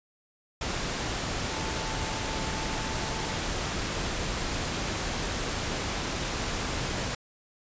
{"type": "tone in noise", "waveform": "sine", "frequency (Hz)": 880, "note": "A5", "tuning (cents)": 0, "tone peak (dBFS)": -40, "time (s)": [1.51, 3.37], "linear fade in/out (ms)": 5, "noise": "pink", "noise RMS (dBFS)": -31, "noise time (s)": [0.61, 7.15], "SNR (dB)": -12, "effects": ["resampled to 16000 Hz"]}